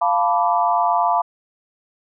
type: chord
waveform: sine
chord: B half-diminished seventh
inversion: second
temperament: equal with one note detuned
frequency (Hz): 698.5 / 880 / 987.8 / 1167.2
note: F5 / A5 / B5 / D6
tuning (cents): 0 / 0 / 0 / -11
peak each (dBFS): -19 / -21 / -20 / -23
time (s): 0.01-1.22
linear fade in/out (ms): 10
effects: none